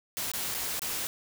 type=noise with dropouts; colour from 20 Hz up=white; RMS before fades=-33 dBFS; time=0.17-1.07 s; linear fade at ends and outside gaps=0 ms; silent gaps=0.316-0.336 / 0.542-0.547 / 0.794-0.819 s; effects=none